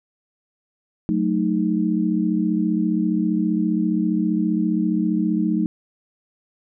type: chord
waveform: sine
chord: D# diminished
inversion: first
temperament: equal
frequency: 185 / 220 / 311.1 Hz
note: F#3 / A3 / D#4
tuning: 0 / 0 / 0 cents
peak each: -22 dBFS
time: 1.09-5.66 s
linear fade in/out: 0 ms
effects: none